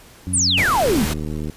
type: harmonic tone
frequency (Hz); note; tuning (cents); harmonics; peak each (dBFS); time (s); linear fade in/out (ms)
91.6; F#2; -17; 1 / 2 / 3; -25 / -28 / -30; 0.27-0.63; 0
type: exponential sweep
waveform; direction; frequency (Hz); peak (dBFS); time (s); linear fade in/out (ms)
sine; down; 10280 to 186.5; -15; 0.33-1.05; 10
type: noise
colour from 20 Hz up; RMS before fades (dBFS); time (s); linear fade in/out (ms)
pink; -25; 0.57-1.14; 10
type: click train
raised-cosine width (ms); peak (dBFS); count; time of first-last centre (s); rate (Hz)
3; -15; 52; 0.83-1.498; 76.4
effects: pink hiss -46 dBFS RMS until 1.56 s + resampled to 32000 Hz